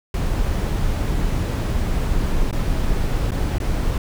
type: noise with dropouts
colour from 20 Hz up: brown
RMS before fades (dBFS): -20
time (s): 0.14-3.98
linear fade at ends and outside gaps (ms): 2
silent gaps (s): 2.512-2.527 / 3.308-3.318 / 3.584-3.601
effects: none